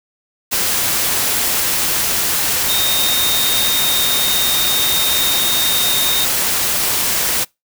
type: tone in noise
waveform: sine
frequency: 3697 Hz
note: A#7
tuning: 15 cents flat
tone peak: -17 dBFS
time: 2.68-6.26 s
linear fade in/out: 20 ms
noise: white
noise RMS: -17 dBFS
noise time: 0.51-7.45 s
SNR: -3 dB
effects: noise-tail reverb RT60 0.2 s tail -25 dB re dry